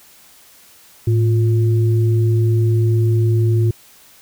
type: tone pair together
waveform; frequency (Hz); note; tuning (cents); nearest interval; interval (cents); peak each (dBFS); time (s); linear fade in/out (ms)
sine; 110 / 352.1; A2 / F4; 0 / +14; octave + minor sixth; 2014; -12 / -22; 1.07-3.71; 5
effects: white hiss -47 dBFS RMS until 4.21 s